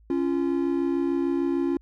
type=tone pair together; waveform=triangle; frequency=277.3 / 344 Hz; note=C#4 / F4; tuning=+1 / -26 cents; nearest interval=major third; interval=373 cents; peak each=-23 dBFS; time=0.1-1.77 s; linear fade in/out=2 ms; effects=added 54 Hz sine -52 dBFS peak until 1.81 s